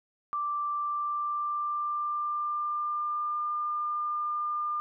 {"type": "tone with pitch glide", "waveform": "sine", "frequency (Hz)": [1174.7, 1202.2], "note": ["D6", "D6"], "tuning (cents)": [0, 40], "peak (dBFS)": -28, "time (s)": [0.33, 4.8], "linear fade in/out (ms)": 0, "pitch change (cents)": 40, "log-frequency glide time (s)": [0.7, 3.42], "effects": []}